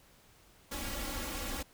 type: noise with comb filter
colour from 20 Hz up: pink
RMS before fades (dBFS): -38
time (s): 0.71-1.63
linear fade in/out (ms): 10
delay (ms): 3.6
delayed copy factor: +0.9
effects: pink hiss -62 dBFS RMS until 1.73 s